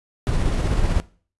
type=noise with tremolo; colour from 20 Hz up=brown; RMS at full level=-19 dBFS; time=0.27-1 s; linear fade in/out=0 ms; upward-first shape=square; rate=16 Hz; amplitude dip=25%; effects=noise-tail reverb RT60 0.4 s tail -19 dB re dry + resampled to 24000 Hz